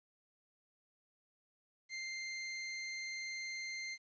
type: tone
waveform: sawtooth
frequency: 2093 Hz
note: C7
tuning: in tune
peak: -37 dBFS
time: 1.89-3.98 s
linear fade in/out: 50 ms
effects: resampled to 16000 Hz + 12-bit